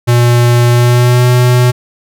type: tone with pitch glide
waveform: square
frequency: 120.4 to 123.86 Hz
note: B2 to B2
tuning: -44 to +5 cents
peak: -6 dBFS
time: 0.07-1.72 s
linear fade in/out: 20 ms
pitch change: +49 cents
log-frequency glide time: 0.7-1.26 s
effects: none